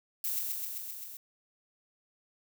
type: noise with echo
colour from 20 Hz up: violet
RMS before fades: -33 dBFS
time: 0.24-0.39 s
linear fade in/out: 2 ms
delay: 130 ms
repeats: 6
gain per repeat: -2 dB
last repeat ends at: 1.17 s
effects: none